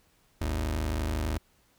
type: tone pair together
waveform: sawtooth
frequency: 51.85 / 77.78 Hz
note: G#1 / D#2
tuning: -2 / 0 cents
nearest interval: perfect fifth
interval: 702 cents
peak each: -27 / -26 dBFS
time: 0.41-1.38 s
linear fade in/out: 5 ms
effects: pink hiss -66 dBFS RMS until 1.78 s